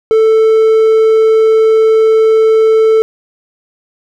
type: tone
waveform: triangle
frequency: 441.7 Hz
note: A4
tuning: 7 cents sharp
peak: -3 dBFS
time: 0.11-3.02 s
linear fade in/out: 0 ms
effects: none